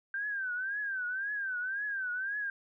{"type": "tone with vibrato", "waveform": "sine", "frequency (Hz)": 1568, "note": "G6", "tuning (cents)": 0, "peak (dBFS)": -32, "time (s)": [0.14, 2.5], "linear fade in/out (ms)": 2, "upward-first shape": "triangle", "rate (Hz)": 1.9, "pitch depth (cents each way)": 150, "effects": []}